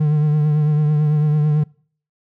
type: tone with vibrato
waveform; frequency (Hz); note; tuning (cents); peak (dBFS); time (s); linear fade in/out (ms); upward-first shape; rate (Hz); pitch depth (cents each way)
triangle; 150.7; D3; +45; -11; 0-1.64; 10; triangle; 9; 42
effects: noise-tail reverb RT60 0.5 s tail -24 dB re dry